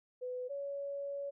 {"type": "tone pair in turn", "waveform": "sine", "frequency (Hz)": [501, 562.4], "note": ["B4", "C#5"], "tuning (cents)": [25, 25], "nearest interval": "major second", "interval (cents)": 200, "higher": "second", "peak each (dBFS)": [-37, -37], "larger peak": "neither", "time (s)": [[0.21, 0.49], [0.49, 1.31]], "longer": "second", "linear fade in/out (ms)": 20, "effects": []}